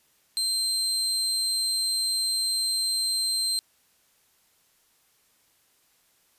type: tone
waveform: 30% pulse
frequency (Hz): 4139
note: C8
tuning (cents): -20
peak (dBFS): -21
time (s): 0.37-3.59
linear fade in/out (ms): 0
effects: white hiss -65 dBFS RMS until 6.38 s + resampled to 32000 Hz